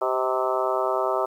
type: harmonic tone with a mistuned harmonic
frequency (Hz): 130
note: C3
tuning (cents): -11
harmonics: 3 / 4 / 5 / 6 / 7 / 8 / 9 / 10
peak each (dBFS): -28 / -30 / -26 / -33 / -30 / -33 / -31 / -31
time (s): 0.01-1.26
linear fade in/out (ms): 10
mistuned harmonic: 5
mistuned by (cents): -28
effects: 9-bit